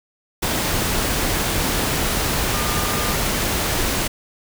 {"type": "tone in noise", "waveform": "sine", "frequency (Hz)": 1206, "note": "D6", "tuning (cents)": 46, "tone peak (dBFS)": -29, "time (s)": [2.53, 3.14], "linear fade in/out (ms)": 10, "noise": "pink", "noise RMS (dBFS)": -21, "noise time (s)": [0.42, 4.08], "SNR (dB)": -11, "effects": []}